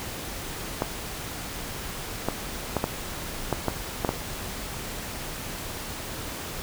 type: clicks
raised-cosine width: 1 ms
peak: -9 dBFS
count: 8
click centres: 0.821 / 2.286 / 2.767 / 2.841 / 3.527 / 3.683 / 4.048 / 4.091 s
effects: pink hiss -35 dBFS RMS until 6.62 s